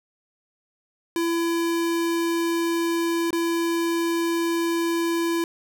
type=tone with dropouts; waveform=square; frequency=336.1 Hz; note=E4; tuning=34 cents sharp; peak=-22 dBFS; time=1.16-5.44 s; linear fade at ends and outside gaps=1 ms; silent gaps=3.306-3.329 s; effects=none